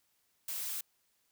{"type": "noise", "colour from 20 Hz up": "blue", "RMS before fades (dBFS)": -38, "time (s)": [0.48, 0.81], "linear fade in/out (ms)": 5, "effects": ["white hiss -75 dBFS RMS until 1.31 s"]}